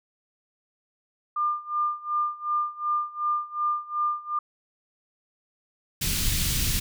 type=tone with tremolo; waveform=sine; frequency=1200 Hz; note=D6; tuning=37 cents sharp; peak=-21 dBFS; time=1.36-4.39 s; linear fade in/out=5 ms; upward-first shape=sine; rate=2.7 Hz; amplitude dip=90%
type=band-stop noise; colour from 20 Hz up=pink; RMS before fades=-25 dBFS; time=6.01-6.8 s; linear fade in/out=10 ms; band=160 to 2900 Hz; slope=12 dB/octave
effects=none